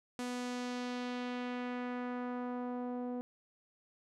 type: tone with low-pass filter sweep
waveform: sawtooth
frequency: 246.9 Hz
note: B3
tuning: in tune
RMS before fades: -39 dBFS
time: 0.19-3.21 s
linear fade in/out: 0 ms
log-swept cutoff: 9200 to 600 Hz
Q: 1.1
effects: none